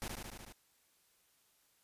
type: noise with echo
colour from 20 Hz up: pink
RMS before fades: -41 dBFS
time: 0.02-0.08 s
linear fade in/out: 0 ms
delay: 74 ms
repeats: 6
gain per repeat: -2 dB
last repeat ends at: 0.524 s
effects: white hiss -72 dBFS RMS until 1.83 s + resampled to 32000 Hz